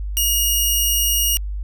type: tone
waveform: 10% pulse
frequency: 2870 Hz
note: F7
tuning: 47 cents sharp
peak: -8 dBFS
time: 0.17-1.37 s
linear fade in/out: 0 ms
effects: added 50 Hz sine -23 dBFS peak until 1.63 s